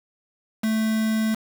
triangle tone with quantisation, 220 Hz, A3, in tune, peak -18 dBFS, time 0.63-1.35 s, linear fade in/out 10 ms, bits 5, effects none

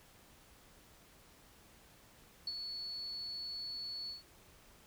sine tone with ADSR envelope, 4415 Hz, C#8, 8 cents flat, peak -34 dBFS, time 2.47-4.23 s, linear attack 4 ms, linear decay 37 ms, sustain -6 dB, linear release 140 ms, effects pink hiss -62 dBFS RMS until 4.86 s

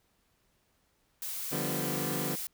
blue noise, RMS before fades -37 dBFS, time 1.22-2.47 s, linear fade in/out 2 ms
20% pulse chord, G dominant seventh, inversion second, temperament equal, 146.83 / 174.61 / 196 / 246.9 Hz, D3 / F3 / G3 / B3, 0 / 0 / 0 / 0 cents, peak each -31 / -33 / -36 / -33 dBFS, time 1.51-2.36 s, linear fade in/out 20 ms
effects pink hiss -72 dBFS RMS until 2.53 s

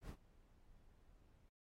brown noise with ADSR envelope, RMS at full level -45 dBFS, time 0.01-1.49 s, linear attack 77 ms, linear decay 74 ms, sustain -22 dB, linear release 7 ms, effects noise-tail reverb RT60 0.1 s tail -24 dB re dry + AAC 48 kbps

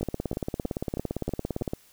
two click trains, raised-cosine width 2 ms, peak -15 / -18 dBFS, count 31 / 6, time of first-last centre 0.03-1.735 / 0.01-1.613 s, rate 17.6 / 3.12 Hz, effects white hiss -58 dBFS RMS until 1.92 s

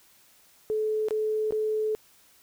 sine tone with dropouts, 431.9 Hz, A4, 32 cents flat, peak -24 dBFS, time 0.7-1.95 s, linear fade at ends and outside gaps 0 ms, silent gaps 1.085-1.108 / 1.508-1.523 s, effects white hiss -59 dBFS RMS until 2.42 s

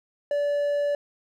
triangle tone, 578 Hz, D5, 28 cents flat, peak -20 dBFS, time 0.31-0.95 s, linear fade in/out 2 ms, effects none

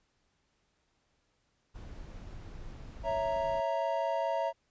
brown noise, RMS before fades -45 dBFS, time 1.74-3.61 s, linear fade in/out 20 ms
triangle chord, A# diminished, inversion first, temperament equal, 554.4 / 659.3 / 932.3 Hz, C#5 / E5 / A#5, 0 / 0 / 0 cents, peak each -33 / -30 / -32 dBFS, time 3.03-4.53 s, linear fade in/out 50 ms
effects pink hiss -75 dBFS RMS until 4.7 s + resampled to 16000 Hz

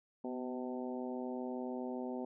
harmonic tone with a mistuned harmonic, 127.2 Hz, C3, 48 cents flat, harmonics 2 / 3 / 4 / 5 / 6 / 7, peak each -40 / -44 / -46 / -48 / -50 / -51 dBFS, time 0.24-2.25 s, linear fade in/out 5 ms, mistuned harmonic 2, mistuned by -35 cents, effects none

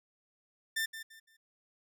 sawtooth tone with echo, 1789 Hz, A6, 28 cents sharp, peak -27 dBFS, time 0.76-0.86 s, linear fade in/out 10 ms, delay 170 ms, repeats 3, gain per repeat -11 dB, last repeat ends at 1.37 s, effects none

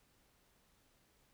silence, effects pink hiss -72 dBFS RMS until 1.33 s

